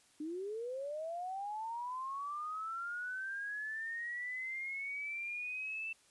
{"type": "linear sweep", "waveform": "sine", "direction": "up", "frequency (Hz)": [293.7, 2667], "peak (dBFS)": -38, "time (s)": [0.2, 5.93], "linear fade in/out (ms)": 5, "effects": ["white hiss -67 dBFS RMS until 6.1 s", "resampled to 24000 Hz"]}